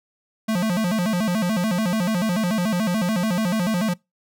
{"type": "tone with vibrato", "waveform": "square", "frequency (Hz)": 197.5, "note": "G3", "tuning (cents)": 13, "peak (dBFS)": -20, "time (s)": [0.48, 3.94], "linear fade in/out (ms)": 10, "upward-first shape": "square", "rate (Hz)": 6.9, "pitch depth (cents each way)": 190, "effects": ["noise-tail reverb RT60 0.2 s tail -24 dB re dry"]}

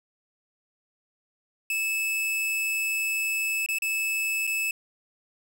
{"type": "tone with dropouts", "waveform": "45% pulse", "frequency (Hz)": 2612, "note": "E7", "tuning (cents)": -17, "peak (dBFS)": -25, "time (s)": [1.7, 4.71], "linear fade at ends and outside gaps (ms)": 2, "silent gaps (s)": [[3.662, 3.687], [3.786, 3.821], [4.469, 4.474]], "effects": []}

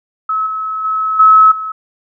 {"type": "tone with level steps", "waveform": "sine", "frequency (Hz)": 1291, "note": "E6", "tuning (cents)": -37, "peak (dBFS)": [-13, -17, -13, -3, -19], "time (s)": [0.29, 1.72], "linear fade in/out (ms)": 5, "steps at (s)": [0.46, 0.84, 1.19, 1.51], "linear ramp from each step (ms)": 10, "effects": []}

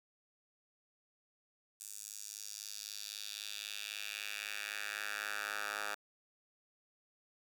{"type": "tone with high-pass filter sweep", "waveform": "10% pulse", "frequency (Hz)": 103.83, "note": "G#2", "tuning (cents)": 0, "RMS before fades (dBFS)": -43, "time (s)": [1.8, 5.95], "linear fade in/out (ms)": 10, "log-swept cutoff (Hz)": [7900, 1100], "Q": 1.9, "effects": []}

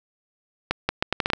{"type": "accelerating click train", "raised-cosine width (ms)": 0.3, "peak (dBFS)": -5, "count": 8, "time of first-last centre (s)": [0.71, 1.334], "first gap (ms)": 180, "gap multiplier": 0.75, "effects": []}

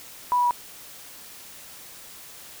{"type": "tone with pitch steps", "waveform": "sine", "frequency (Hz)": [984, 976.6, 969.3], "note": ["B5", "B5", "B5"], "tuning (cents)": [-7, -20, -33], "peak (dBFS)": -18, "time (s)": [0.32, 0.509], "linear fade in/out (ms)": 0, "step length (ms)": 63, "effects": ["white hiss -44 dBFS RMS until 2.6 s"]}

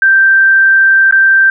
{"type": "tone with dropouts", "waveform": "sine", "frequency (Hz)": 1568, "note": "G6", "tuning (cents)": 0, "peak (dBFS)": -4, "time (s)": [0.02, 1.5], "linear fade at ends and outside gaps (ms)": 2, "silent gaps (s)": [1.111, 1.124], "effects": []}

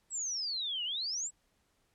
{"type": "exponential two-way sweep", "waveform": "sine", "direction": "down then up", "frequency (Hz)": [7950, 2800, 7950], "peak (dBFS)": -33, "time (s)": [0.1, 1.31], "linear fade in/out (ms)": 50, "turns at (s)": 0.84, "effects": ["pink hiss -74 dBFS RMS until 1.94 s", "low-pass 12000 Hz 12 dB/octave"]}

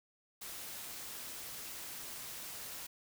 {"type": "noise with amplitude modulation", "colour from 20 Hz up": "white", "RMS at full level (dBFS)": -44, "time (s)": [0.41, 2.87], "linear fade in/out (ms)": 10, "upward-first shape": "sine", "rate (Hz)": 280, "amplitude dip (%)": 35, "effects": []}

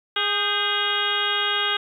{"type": "harmonic tone with a mistuned harmonic", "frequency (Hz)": 412.1, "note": "G#4", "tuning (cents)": -13, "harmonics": [1, 2, 3, 4, 5, 6, 7, 8, 9], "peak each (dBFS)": [-33, -33, -28, -27, -32, -35, -28, -26, -30], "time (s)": [0.16, 1.77], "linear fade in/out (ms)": 5, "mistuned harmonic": 4, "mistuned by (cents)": -80, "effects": ["9-bit"]}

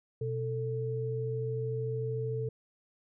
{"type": "tone pair together", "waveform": "sine", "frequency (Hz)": [124.42, 443.4], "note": ["B2", "A4"], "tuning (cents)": [13, 13], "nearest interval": "octave + minor seventh", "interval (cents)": 2200, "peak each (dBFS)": [-33, -34], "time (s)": [0.21, 2.49], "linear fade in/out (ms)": 5, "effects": []}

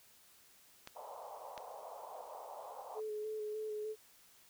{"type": "clicks", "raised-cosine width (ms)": 0.2, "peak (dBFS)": -29, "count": 2, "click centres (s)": [0.874, 1.578]}
{"type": "band-pass noise", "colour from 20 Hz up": "white", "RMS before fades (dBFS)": -49, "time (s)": [0.95, 3.01], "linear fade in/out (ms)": 20, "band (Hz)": [500, 1000], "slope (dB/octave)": 48}
{"type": "tone with vibrato", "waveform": "sine", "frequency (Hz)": 428.4, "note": "A4", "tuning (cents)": -46, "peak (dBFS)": -38, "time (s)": [2.94, 3.96], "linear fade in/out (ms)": 50, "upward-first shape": "square", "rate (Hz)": 3.3, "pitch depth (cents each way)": 18}
{"effects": ["white hiss -64 dBFS RMS until 4.49 s"]}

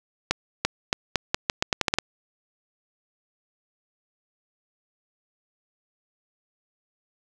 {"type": "accelerating click train", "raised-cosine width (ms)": 0.2, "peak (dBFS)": -3, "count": 12, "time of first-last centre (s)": [0.31, 1.986], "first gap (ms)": 340, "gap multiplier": 0.82, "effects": []}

